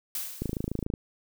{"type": "noise with exponential decay", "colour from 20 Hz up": "blue", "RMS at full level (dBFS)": -31, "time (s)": [0.15, 0.84], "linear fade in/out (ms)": 2, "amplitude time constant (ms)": 150}
{"type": "click train", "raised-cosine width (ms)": 3, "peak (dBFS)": -17, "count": 15, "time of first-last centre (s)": [0.42, 0.939], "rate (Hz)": 27}
{"effects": []}